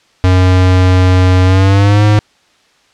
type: tone with pitch glide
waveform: square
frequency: 92.1 to 105.19 Hz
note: F#2 to G#2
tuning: -7 to +23 cents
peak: -6 dBFS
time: 0.24-2.19 s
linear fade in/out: 0 ms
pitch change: +230 cents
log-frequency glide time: 1.44-2.04 s
effects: white hiss -51 dBFS RMS until 2.93 s + low-pass 5000 Hz 12 dB/octave